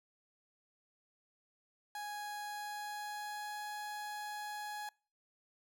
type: tone with pitch glide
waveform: 30% pulse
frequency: 830.6 to 837.3 Hz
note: G#5 to G#5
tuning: 0 to +14 cents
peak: -38 dBFS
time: 1.95-4.89 s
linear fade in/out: 2 ms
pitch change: +14 cents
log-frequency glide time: 2.42-3.61 s
effects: noise-tail reverb RT60 0.4 s tail -26 dB re dry